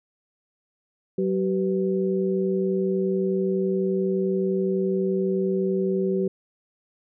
sine tone cluster, 188.2 / 382 / 493.7 Hz, F#3 / G4 / B4, +30 / -45 / -1 cents, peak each -25 / -23 / -31 dBFS, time 1.18-6.28 s, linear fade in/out 5 ms, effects none

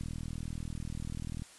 click train, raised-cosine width 5 ms, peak -27 dBFS, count 58, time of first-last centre 0.01-1.421 s, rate 40.4 Hz, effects white hiss -55 dBFS RMS until 1.58 s + resampled to 24000 Hz

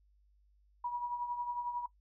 sine tone with tremolo, 966 Hz, B5, 39 cents flat, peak -32 dBFS, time 0.84-1.86 s, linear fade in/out 5 ms, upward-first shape triangle, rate 11 Hz, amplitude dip 65%, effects noise-tail reverb RT60 0.1 s tail -19 dB re dry + added 50 Hz sine -65 dBFS peak until 2 s

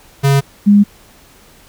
square / sine tone pair in turn, 138.59 / 204.2 Hz, C#3 / G#3, 0 / -29 cents, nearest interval perfect fifth, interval 671 cents, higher second, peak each -9 / -4 dBFS, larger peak second, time 0.23-0.41 / 0.66-0.84 s, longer neither, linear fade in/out 20 ms, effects pink hiss -45 dBFS RMS until 1.68 s

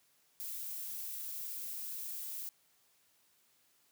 violet noise, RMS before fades -42 dBFS, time 0.4-2.49 s, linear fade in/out 0 ms, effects white hiss -71 dBFS RMS until 3.91 s + high-pass 80 Hz 12 dB/octave

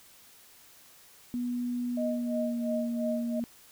sine tone with pitch glide, 243.9 to 235.2 Hz, B3 to A#3, -21 to +16 cents, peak -29 dBFS, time 1.34-3.44 s, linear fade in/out 0 ms, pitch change -63 cents, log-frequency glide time 1.89-2.68 s
sine tone with tremolo, 622.3 Hz, D#5, in tune, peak -29 dBFS, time 1.97-3.4 s, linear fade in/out 5 ms, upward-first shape sine, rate 2.9 Hz, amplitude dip 90%
effects white hiss -56 dBFS RMS until 3.71 s

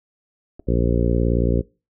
clicks, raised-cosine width 2 ms, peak -26 dBFS, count 2, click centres 0.595 / 0.598 s
harmonic tone, 58.6 Hz, A#1, 10 cents sharp, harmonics 1 / 2 / 3 / 4 / 5 / 6 / 7 / 8 / 9, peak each -20 / -23 / -25 / -26 / -27 / -28 / -28 / -29 / -30 dBFS, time 0.67-1.62 s, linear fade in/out 20 ms
effects noise-tail reverb RT60 0.3 s tail -23 dB re dry

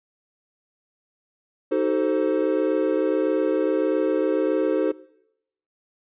triangle chord, D# diminished seventh, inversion none, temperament equal with one note detuned, 311.1 / 378.4 / 440 / 523.3 Hz, D#4 / F#4 / A4 / C5, 0 / +39 / 0 / 0 cents, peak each -23 dBFS, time 1.71-4.92 s, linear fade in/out 10 ms, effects noise-tail reverb RT60 0.8 s tail -21 dB re dry + resampled to 8000 Hz

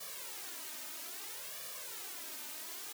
white noise with flanger, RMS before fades -45 dBFS, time 0-2.93 s, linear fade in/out 10 ms, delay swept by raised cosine 1.7 to 3.3 ms, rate 0.61 Hz, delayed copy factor +0.9, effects high-pass 200 Hz 12 dB/octave

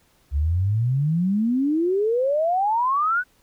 sine exponential sweep, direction up, 67.7 to 1521 Hz, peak -18 dBFS, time 0.31-3.24 s, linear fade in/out 50 ms, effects pink hiss -61 dBFS RMS until 3.42 s

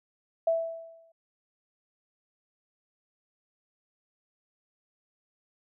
sine tone with exponential decay, 659.3 Hz, E5, in tune, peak -20 dBFS, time 0.47-1.12 s, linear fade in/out 5 ms, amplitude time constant 140 ms, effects none

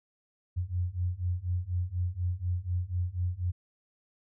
sine beating tone pair, 87.31 / 91.41 Hz, F2 / F#2, 0 / -20 cents, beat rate 4.1 Hz, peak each -32 / -31 dBFS, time 0.56-3.52 s, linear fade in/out 20 ms, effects none

